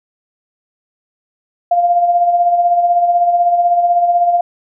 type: tone with tremolo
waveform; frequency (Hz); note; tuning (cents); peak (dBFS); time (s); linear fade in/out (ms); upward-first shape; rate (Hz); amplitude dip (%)
sine; 698.5; F5; 0; -7; 1.71-4.41; 5; sine; 16; 50
effects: none